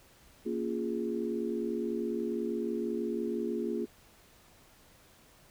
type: chord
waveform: sine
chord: Bb minor seventh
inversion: none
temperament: equal with one note detuned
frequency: 233.1 / 279.1 / 349.2 / 415.3 Hz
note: Bb3 / Db4 / F4 / Ab4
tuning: 0 / +12 / 0 / 0 cents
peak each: -35 / -40 / -35 / -36 dBFS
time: 0.45-3.86 s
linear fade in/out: 20 ms
effects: pink hiss -60 dBFS RMS until 5.5 s